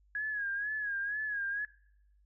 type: tone with vibrato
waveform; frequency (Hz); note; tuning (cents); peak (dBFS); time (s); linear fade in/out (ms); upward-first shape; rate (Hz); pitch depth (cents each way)
sine; 1661.2; G#6; 0; -32; 0.15-1.65; 2; sine; 2.1; 73
effects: noise-tail reverb RT60 0.8 s tail -24 dB re dry + added 50 Hz sine -63 dBFS peak until 2.25 s